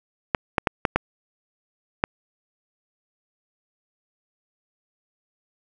clicks, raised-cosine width 0.5 ms, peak -3 dBFS, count 6, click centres 0.348 / 0.582 / 0.672 / 0.852 / 0.96 / 2.039 s, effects none

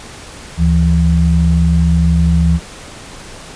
sine tone pair together, 73.9 / 166.91 Hz, D2 / E3, +11 / +22 cents, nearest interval octave + major second, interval 1411 cents, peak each -11 dBFS, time 0.57-2.6 s, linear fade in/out 50 ms, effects pink hiss -33 dBFS RMS until 3.55 s + resampled to 22050 Hz

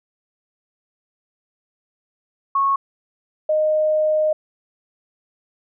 sine tone pair in turn, 1100 / 617.4 Hz, C#6 / D#5, -14 / -14 cents, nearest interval minor seventh, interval 1000 cents, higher first, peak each -15 dBFS, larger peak neither, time 2.55-2.76 / 3.49-4.33 s, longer second, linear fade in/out 5 ms, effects none

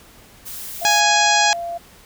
blue noise, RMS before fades -32 dBFS, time 0.45-1.01 s, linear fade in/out 20 ms
sine tone, 686 Hz, F5, 31 cents flat, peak -24 dBFS, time 0.81-1.78 s, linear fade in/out 10 ms
harmonic tone, 830.6 Hz, G#5, in tune, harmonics 1 / 2 / 3 / 4 / 5 / 6 / 7 / 8 / 9, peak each -17 / -20 / -22 / -23 / -24 / -25 / -25 / -26 / -27 dBFS, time 0.85-1.53 s, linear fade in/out 0 ms
effects pink hiss -47 dBFS RMS until 2.05 s

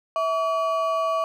triangle ring-modulated tone, 896 Hz, A5, 31 cents sharp, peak -16 dBFS, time 0.16-1.24 s, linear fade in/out 0 ms, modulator 244 Hz, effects none

